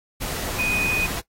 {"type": "tone in noise", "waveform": "sine", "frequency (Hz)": 2489, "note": "D#7", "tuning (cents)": 0, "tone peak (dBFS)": -21, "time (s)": [0.58, 1.07], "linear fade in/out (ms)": 20, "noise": "pink", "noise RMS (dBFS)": -29, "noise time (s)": [0.2, 1.21], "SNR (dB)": 5, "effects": ["noise-tail reverb RT60 0.1 s tail -17 dB re dry", "AAC 48 kbps"]}